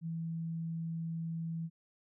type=tone; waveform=sine; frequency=164.5 Hz; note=E3; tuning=3 cents flat; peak=-35 dBFS; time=0.01-1.7 s; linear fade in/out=50 ms; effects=none